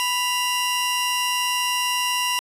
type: tone pair together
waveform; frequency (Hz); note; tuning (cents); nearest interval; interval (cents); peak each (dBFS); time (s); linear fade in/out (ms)
sawtooth; 989.4 / 2794; B5 / F7; +3 / 0; octave + tritone; 1797; -20; 0-2.39; 0
effects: resampled to 32000 Hz